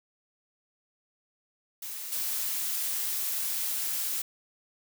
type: noise with level steps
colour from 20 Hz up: blue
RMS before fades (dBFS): -38 / -31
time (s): 1.82-4.22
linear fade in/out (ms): 5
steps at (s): 2.12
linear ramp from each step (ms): 5
effects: none